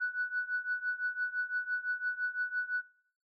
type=tone with tremolo; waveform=sine; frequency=1481 Hz; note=F#6; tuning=1 cent sharp; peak=-27 dBFS; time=0-2.82 s; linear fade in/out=20 ms; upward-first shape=triangle; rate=5.9 Hz; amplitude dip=95%; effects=noise-tail reverb RT60 0.7 s tail -24 dB re dry + tanh soft clip ceiling -23 dBFS